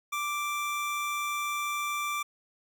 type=tone; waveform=25% pulse; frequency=1174.7 Hz; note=D6; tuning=in tune; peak=-26 dBFS; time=0.12-2.23 s; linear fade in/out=10 ms; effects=none